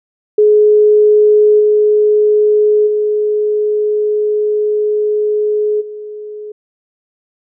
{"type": "tone with level steps", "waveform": "sine", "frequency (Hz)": 422, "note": "G#4", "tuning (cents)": 28, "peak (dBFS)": [-5, -7, -11, -24], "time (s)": [0.38, 6.52], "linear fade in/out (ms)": 5, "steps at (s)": [1.59, 2.86, 5.8], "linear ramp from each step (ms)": 20, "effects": []}